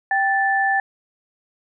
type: tone pair together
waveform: sine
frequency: 784 / 1756.9 Hz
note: G5 / A6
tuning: 0 / -3 cents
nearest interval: octave + major second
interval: 1397 cents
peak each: -19 dBFS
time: 0.11-0.8 s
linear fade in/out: 2 ms
effects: none